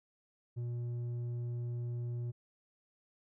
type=tone with low-pass filter; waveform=square; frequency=120 Hz; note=B2; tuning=49 cents flat; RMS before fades=-38 dBFS; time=0.56-2.32 s; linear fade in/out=20 ms; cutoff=250 Hz; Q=0.82; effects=none